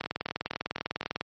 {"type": "two click trains", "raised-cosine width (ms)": 0.3, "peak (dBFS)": [-14, -20], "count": [25, 5], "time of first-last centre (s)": [[0.01, 1.21], [0.04, 1.03]], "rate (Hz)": [20, 4.04], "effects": ["high-pass 100 Hz 12 dB/octave", "MP3 32 kbps"]}